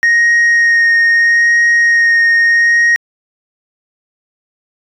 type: tone with vibrato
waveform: sine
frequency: 1864.7 Hz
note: A#6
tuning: in tune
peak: -4 dBFS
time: 0.03-2.96 s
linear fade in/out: 0 ms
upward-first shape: sine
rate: 0.77 Hz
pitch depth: 11 cents each way
effects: tanh soft clip ceiling -6 dBFS